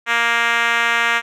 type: tone with band-pass filter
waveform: 5% pulse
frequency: 233.7 Hz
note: A#3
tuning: 5 cents sharp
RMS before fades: -17 dBFS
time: 0.06-1.22 s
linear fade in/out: 50 ms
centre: 1800 Hz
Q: 1.2
effects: none